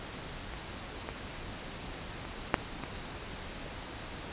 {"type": "clicks", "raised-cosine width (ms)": 0.5, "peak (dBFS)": [-26, -20, -27, -7, -21], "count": 5, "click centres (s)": [0.537, 1.089, 2.252, 2.542, 2.837], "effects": ["pink hiss -42 dBFS RMS until 4.32 s", "resampled to 8000 Hz"]}